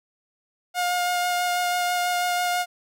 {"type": "tone with vibrato", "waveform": "sawtooth", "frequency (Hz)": 713, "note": "F5", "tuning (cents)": 36, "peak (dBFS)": -18, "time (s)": [0.74, 2.66], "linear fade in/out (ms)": 50, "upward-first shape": "sine", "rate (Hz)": 6.1, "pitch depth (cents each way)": 12, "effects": []}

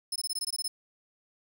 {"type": "tone bursts", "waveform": "25% pulse", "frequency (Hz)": 5220, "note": "E8", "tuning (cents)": -18, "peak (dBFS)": -25, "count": 10, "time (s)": [0.12, 0.68], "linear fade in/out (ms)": 5, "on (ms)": 38, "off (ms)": 20, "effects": []}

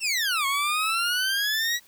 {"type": "exponential two-way sweep", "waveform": "20% pulse", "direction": "down then up", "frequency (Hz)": [2794, 1086, 1946], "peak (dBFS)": -18, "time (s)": [0, 1.8], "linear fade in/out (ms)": 50, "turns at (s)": 0.46, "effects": ["white hiss -56 dBFS RMS until 1.87 s"]}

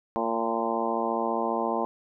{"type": "harmonic tone with a mistuned harmonic", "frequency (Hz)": 114.7, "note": "A#2", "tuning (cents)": -28, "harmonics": [2, 3, 4, 5, 6, 7, 8, 9], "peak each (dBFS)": [-33, -33, -33, -33, -33, -33, -33, -33], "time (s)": [0.16, 1.85], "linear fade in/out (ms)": 0, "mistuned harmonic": 8, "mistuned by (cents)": -24, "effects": []}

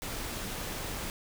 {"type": "noise", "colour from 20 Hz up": "pink", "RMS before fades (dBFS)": -37, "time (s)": [0.02, 1.1], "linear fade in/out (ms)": 0, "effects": []}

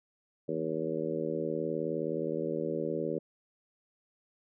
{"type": "harmonic tone with a mistuned harmonic", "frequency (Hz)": 79.3, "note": "D#2", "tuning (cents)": 33, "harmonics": [2, 3, 4, 5, 6, 7], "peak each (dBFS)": [-40, -40, -37, -36, -36, -38], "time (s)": [0.48, 3.19], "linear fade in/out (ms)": 10, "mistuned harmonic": 2, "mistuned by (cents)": 41, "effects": []}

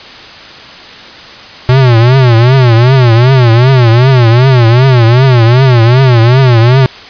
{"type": "tone with vibrato", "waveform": "square", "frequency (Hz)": 123.47, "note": "B2", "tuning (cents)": 0, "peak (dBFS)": -3, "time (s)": [1.69, 6.86], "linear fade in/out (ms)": 0, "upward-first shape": "triangle", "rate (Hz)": 2.6, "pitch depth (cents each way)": 180, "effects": ["white hiss -29 dBFS RMS until 7.09 s", "resampled to 11025 Hz"]}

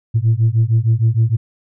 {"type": "beating tone pair", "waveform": "sine", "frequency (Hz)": [110, 116.5], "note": ["A2", "A#2"], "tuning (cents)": [0, -1], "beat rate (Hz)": 6.5, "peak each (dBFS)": -13, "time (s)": [0.14, 1.37], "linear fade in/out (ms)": 20, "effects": ["tanh soft clip ceiling -7 dBFS"]}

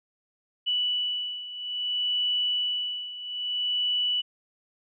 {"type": "beating tone pair", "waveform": "sine", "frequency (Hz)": [2960, 2960.6], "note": ["F#7", "F#7"], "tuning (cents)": [0, 0], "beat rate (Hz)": 0.6, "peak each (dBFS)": [-27, -31], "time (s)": [0.66, 4.22], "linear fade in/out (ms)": 20, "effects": []}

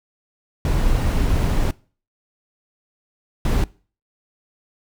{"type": "noise bursts at uneven times", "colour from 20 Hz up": "brown", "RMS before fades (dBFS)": -18, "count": 2, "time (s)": [[0.65, 1.71], [3.45, 3.64]], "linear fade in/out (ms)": 2, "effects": ["noise-tail reverb RT60 0.4 s tail -22 dB re dry"]}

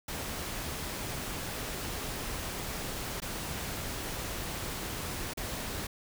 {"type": "noise with dropouts", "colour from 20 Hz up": "pink", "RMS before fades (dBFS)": -37, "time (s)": [0.08, 5.87], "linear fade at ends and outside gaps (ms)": 5, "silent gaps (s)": [[3.203, 3.219], [5.336, 5.372]], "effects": []}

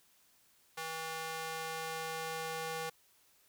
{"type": "tone with high-pass filter sweep", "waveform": "square", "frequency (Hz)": 161.3, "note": "E3", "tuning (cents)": -37, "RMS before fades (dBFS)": -40, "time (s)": [0.77, 2.9], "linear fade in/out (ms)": 10, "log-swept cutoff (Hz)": [830, 550], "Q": 0.88, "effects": ["white hiss -68 dBFS RMS until 3.48 s"]}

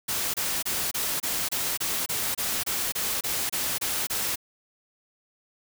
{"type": "noise bursts", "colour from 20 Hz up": "white", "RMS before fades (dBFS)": -28, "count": 15, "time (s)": [0.08, 4.358], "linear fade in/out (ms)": 10, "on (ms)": 260, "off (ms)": 27, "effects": []}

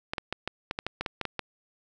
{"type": "clicks", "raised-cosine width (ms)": 0.3, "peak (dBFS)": -14, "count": 12, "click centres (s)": [0.135, 0.182, 0.326, 0.476, 0.711, 0.789, 0.866, 1.01, 1.062, 1.213, 1.253, 1.393], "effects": []}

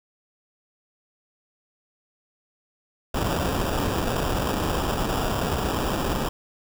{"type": "noise with sample-and-hold", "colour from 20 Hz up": "pink", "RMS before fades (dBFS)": -25, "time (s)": [3.14, 6.29], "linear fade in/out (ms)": 5, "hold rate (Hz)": 2100, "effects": []}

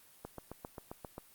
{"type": "click train", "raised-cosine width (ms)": 1, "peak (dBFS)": -28, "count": 8, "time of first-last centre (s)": [0.25, 1.181], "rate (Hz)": 7.52, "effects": ["white hiss -61 dBFS RMS until 1.34 s", "Opus 32 kbps"]}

